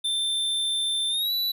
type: tone with pitch glide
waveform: square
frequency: 3563 to 3953 Hz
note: A7 to B7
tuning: +21 to +1 cents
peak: -24 dBFS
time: 0.04-1.52 s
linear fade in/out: 10 ms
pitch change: +180 cents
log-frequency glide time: 1.09-1.32 s
effects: none